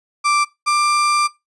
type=tone pair in turn; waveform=35% pulse; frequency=1174.7 / 1184.9 Hz; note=D6 / D6; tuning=0 / +15 cents; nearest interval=unison; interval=15 cents; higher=second; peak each=-12 dBFS; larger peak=neither; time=0.24-0.45 / 0.66-1.28 s; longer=second; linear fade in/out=20 ms; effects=noise-tail reverb RT60 0.2 s tail -20 dB re dry + resampled to 24000 Hz